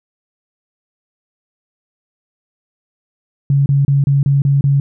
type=tone bursts; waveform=sine; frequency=139.7 Hz; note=C#3; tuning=14 cents sharp; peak=-9 dBFS; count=7; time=3.5-4.8 s; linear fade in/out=2 ms; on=160 ms; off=30 ms; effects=none